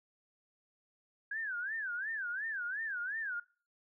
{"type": "tone with vibrato", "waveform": "sine", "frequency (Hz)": 1603, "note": "G6", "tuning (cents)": 38, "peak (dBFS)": -35, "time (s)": [1.31, 3.4], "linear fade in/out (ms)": 5, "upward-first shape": "sine", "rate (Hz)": 2.8, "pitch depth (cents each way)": 220, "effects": ["noise-tail reverb RT60 0.4 s tail -22 dB re dry"]}